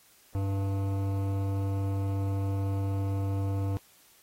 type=tone with hard clipping; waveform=sine; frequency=98 Hz; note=G2; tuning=in tune; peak=-29 dBFS; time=0.35-3.77 s; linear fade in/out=0 ms; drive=15 dB; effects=white hiss -60 dBFS RMS until 4.22 s + AAC 48 kbps